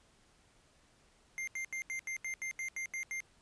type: tone bursts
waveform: square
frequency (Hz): 2100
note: C7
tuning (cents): +6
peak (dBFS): -37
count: 11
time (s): 1.38-3.204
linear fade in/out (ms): 0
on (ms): 94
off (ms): 79
effects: pink hiss -67 dBFS RMS until 3.41 s + resampled to 22050 Hz